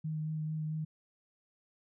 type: tone with vibrato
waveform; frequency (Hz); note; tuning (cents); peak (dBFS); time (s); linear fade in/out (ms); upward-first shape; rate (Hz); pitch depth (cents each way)
sine; 155.56; D#3; 0; -33; 0.04-0.85; 10; sine; 4.5; 14
effects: none